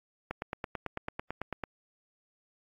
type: click train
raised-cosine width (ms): 0.5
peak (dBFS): -19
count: 13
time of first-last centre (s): 0.31-1.637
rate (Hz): 9.04
effects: AAC 32 kbps